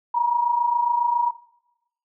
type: tone pair together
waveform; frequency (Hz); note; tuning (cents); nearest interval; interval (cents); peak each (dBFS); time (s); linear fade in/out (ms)
sine; 932.7 / 960; A#5 / B5; +1 / -49; unison; 50; -24 / -19; 0.14-1.31; 10
effects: noise-tail reverb RT60 0.9 s tail -19 dB re dry